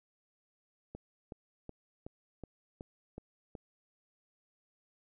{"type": "click train", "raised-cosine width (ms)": 2, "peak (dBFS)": -30, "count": 8, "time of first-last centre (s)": [0.95, 3.552], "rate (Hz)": 2.69, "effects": []}